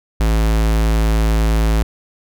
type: tone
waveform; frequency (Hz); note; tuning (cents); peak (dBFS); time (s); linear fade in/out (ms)
square; 54.6; A1; -13; -13; 0.2-1.83; 5
effects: none